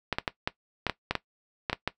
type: clicks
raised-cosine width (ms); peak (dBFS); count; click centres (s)
0.3; -10; 11; 0.127 / 0.185 / 0.278 / 0.475 / 0.867 / 0.897 / 1.11 / 1.153 / 1.698 / 1.73 / 1.876
effects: noise-tail reverb RT60 0.1 s tail -17 dB re dry